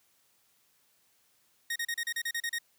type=tone bursts; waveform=sawtooth; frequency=1864.7 Hz; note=A#6; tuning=in tune; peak=-27 dBFS; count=10; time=1.7-2.586 s; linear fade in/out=5 ms; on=58 ms; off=34 ms; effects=white hiss -69 dBFS RMS until 2.78 s + high-pass 60 Hz 12 dB/octave